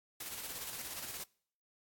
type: noise with tremolo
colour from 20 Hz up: white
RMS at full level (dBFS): -42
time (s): 0.2-1.24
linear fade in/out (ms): 5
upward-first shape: square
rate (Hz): 17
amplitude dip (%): 35
effects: noise-tail reverb RT60 0.6 s tail -26 dB re dry + AAC 64 kbps